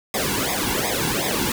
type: noise with flanger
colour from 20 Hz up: pink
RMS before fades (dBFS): -23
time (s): 0.14-1.52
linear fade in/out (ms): 2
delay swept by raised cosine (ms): 0.68 to 1.65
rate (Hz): 2.7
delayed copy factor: -1
effects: none